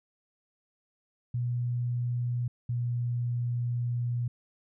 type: tone pair in turn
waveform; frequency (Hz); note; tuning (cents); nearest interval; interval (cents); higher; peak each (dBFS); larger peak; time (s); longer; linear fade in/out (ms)
sine; 121.6 / 120.69; B2 / B2; -26 / -39; unison; 13; first; -27; neither; 1.34-2.48 / 2.69-4.28; second; 5
effects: none